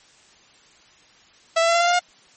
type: tone with pitch steps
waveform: sawtooth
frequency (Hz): 659.3 / 667.7 / 676.3 / 684.9 / 693.7 / 702.6 / 711.5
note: E5 / E5 / E5 / F5 / F5 / F5 / F5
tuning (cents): 0 / +22 / +44 / -34 / -12 / +10 / +32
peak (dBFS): -12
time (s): 1.56-1.994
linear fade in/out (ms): 10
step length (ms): 62
effects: white hiss -53 dBFS RMS until 2.36 s + MP3 32 kbps